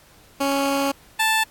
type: tone pair in turn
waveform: 15% pulse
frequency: 277.2 / 880.1 Hz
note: C#4 / A5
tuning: 0 / 0 cents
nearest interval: octave + minor sixth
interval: 2000 cents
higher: second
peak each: -13 / -11 dBFS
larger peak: second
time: 0.4-0.92 / 1.19-1.44 s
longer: first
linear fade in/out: 10 ms
effects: pink hiss -52 dBFS RMS until 1.5 s + AAC 64 kbps